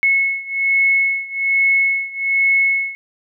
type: beating tone pair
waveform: sine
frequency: 2190 / 2191.2 Hz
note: C#7 / C#7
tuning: -22 / -21 cents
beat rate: 1.2 Hz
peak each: -16 / -18 dBFS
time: 0.03-2.95 s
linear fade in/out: 0 ms
effects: none